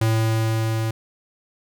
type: tone with level ramp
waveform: square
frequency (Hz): 111.7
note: A2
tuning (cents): +27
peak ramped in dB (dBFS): -17 to -22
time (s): 0.01-0.91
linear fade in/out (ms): 5
effects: none

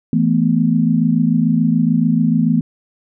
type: chord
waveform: sine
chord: E suspended fourth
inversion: none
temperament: equal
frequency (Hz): 164.81 / 220 / 246.9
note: E3 / A3 / B3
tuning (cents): 0 / 0 / 0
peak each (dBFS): -16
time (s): 0.13-2.61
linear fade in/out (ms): 2
effects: none

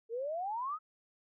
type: exponential sweep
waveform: sine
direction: up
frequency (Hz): 440 to 1306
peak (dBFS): -34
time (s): 0.09-0.79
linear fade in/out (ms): 50
effects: none

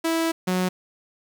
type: tone pair in turn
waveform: sawtooth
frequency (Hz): 328 / 183.45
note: E4 / F#3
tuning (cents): -9 / -15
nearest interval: minor seventh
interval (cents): 1006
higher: first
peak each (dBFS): -17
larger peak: neither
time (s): 0.04-0.32 / 0.47-0.69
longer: first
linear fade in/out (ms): 10
effects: 8-bit

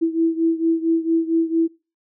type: beating tone pair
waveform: sine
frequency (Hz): 327.3 / 331.7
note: E4 / E4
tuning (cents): -12 / +11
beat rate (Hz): 4.4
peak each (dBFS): -18 / -21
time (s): 0.01-1.68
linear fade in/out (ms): 20
effects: noise-tail reverb RT60 0.3 s tail -22 dB re dry

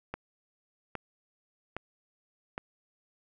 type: click train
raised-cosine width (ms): 0.5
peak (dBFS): -20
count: 4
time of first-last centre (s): 0.14-2.579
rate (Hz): 1.23
effects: none

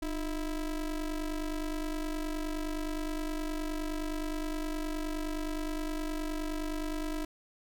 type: ring-modulated tone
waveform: square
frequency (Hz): 164.81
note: E3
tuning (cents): 0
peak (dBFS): -30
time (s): 0.02-7.25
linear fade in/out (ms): 5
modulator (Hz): 140
effects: none

